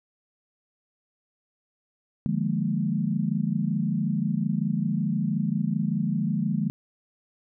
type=chord; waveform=sine; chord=Bb dominant seventh; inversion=first; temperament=equal with one note detuned; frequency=150.09 / 174.61 / 207.7 / 233.1 Hz; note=D3 / F3 / Ab3 / Bb3; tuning=+38 / 0 / 0 / 0 cents; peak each=-29 / -28 / -27 / -31 dBFS; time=2.26-6.7 s; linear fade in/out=0 ms; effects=none